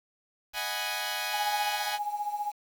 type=chord; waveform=10% pulse; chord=G# minor seventh; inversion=second; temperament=equal; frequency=622.3 / 740 / 830.6 / 987.8 Hz; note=D#5 / F#5 / G#5 / B5; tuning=0 / 0 / 0 / 0 cents; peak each=-31 / -28 / -25 / -31 dBFS; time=0.53-1.99 s; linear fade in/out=50 ms
type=tone with tremolo; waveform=sine; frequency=829 Hz; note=G#5; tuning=3 cents flat; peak=-26 dBFS; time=1.33-2.52 s; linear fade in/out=10 ms; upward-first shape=triangle; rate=15 Hz; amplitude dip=80%
effects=8-bit